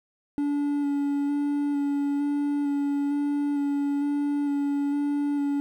triangle tone with vibrato, 286.2 Hz, D4, 45 cents flat, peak -21 dBFS, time 0.38-5.6 s, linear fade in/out 0 ms, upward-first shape square, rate 1.1 Hz, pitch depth 12 cents each way, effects 10-bit

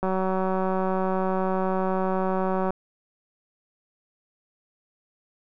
click train, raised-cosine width 1 ms, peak -13 dBFS, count 504, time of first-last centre 0.03-2.706 s, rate 188 Hz, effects none

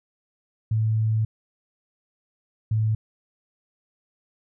sine tone pair in turn, 110 / 109.37 Hz, A2 / A2, 0 / -10 cents, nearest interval unison, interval 10 cents, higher first, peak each -19 dBFS, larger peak neither, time 0.71-1.25 / 2.71-2.95 s, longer first, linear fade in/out 5 ms, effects none

